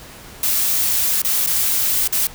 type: noise with dropouts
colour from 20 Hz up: blue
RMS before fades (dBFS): -18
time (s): 0.43-2.27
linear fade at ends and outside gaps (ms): 2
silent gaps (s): 1.219-1.247 / 1.463-1.472 / 2.076-2.125
effects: pink hiss -39 dBFS RMS until 2.34 s